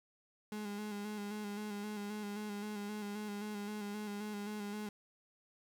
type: tone with vibrato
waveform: 35% pulse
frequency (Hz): 207.7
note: G#3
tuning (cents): 0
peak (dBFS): -38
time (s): 0.52-4.89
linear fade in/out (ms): 2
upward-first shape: square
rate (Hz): 3.8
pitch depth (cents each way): 31
effects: 11-bit